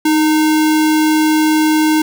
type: tone with sample-and-hold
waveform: sine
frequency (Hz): 311.1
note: D#4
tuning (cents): 0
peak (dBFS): -9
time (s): 0.05-2.02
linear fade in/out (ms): 5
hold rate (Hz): 1225
effects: none